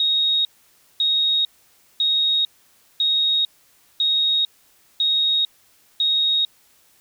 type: tone bursts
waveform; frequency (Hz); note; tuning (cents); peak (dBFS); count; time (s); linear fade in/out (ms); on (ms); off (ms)
sine; 3753; A#7; +11; -16; 7; 0-6.45; 2; 450; 550
effects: white hiss -57 dBFS RMS until 7 s